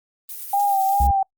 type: noise with tremolo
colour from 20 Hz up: violet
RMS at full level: -32 dBFS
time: 0.29-1.07 s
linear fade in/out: 2 ms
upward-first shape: sine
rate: 9.9 Hz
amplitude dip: 25%
type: tone with vibrato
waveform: sine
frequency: 792 Hz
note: G5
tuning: 18 cents sharp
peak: -16 dBFS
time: 0.53-1.23 s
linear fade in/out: 5 ms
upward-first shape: sine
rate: 2.5 Hz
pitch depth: 43 cents each way
type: tone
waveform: triangle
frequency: 68.2 Hz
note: C#2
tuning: 28 cents flat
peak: -15 dBFS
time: 1-1.11 s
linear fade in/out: 5 ms
effects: noise-tail reverb RT60 0.1 s tail -26 dB re dry + Opus 32 kbps